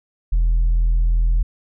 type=tone; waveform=sine; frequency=41.44 Hz; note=E1; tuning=10 cents sharp; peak=-11 dBFS; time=0.32-1.43 s; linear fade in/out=10 ms; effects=tanh soft clip ceiling -12 dBFS